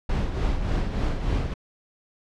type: noise with tremolo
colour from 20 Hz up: brown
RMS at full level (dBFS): -22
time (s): 0.09-1.54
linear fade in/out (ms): 5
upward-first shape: triangle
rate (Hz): 3.4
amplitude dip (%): 60
effects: low-pass 5000 Hz 12 dB/octave